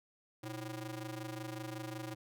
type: ring-modulated tone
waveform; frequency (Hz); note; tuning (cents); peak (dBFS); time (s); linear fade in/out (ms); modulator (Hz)
sawtooth; 220; A3; 0; -34; 0.43-2.15; 10; 97.3
effects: none